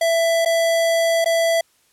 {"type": "tone with dropouts", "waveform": "square", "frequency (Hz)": 664, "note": "E5", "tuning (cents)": 12, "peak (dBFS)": -16, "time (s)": [0.01, 1.61], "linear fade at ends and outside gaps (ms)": 5, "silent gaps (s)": [[0.45, 0.458], [1.245, 1.258]], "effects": ["white hiss -60 dBFS RMS until 1.92 s", "low-pass 12000 Hz 12 dB/octave"]}